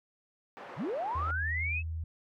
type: band-pass noise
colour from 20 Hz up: pink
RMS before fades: -46 dBFS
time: 0.57-1.31 s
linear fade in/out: 0 ms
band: 460 to 1400 Hz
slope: 12 dB/octave
type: linear sweep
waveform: sine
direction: up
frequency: 90.9 to 2637 Hz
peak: -31 dBFS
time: 0.76-1.83 s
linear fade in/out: 50 ms
type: tone with pitch glide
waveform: sine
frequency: 81.6 to 80.99 Hz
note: E2 to E2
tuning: -17 to -30 cents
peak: -33 dBFS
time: 1.15-2.04 s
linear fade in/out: 5 ms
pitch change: -13 cents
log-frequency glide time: 1.28-1.56 s
effects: none